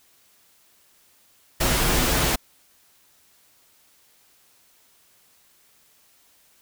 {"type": "noise with comb filter", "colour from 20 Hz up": "pink", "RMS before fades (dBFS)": -21, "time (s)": [1.6, 2.36], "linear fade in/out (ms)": 10, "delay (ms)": 10, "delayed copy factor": -0.55, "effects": ["white hiss -59 dBFS RMS until 6.61 s"]}